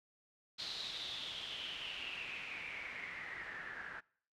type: noise with low-pass filter sweep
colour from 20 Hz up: white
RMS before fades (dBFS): -45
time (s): 0.58-4.01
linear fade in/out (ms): 20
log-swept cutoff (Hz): 4200 to 1600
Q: 7
effects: noise-tail reverb RT60 0.6 s tail -25 dB re dry